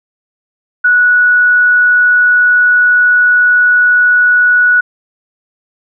sine tone, 1469 Hz, F#6, 13 cents flat, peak -5 dBFS, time 0.84-4.81 s, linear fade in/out 10 ms, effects none

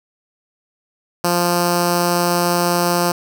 5% pulse tone with notch filter, 174.61 Hz, F3, in tune, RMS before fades -17 dBFS, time 1.24-3.12 s, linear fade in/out 5 ms, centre 2000 Hz, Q 0.84, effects none

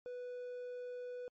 triangle tone, 493.9 Hz, B4, in tune, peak -40 dBFS, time 0.06-1.28 s, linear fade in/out 0 ms, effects MP3 32 kbps

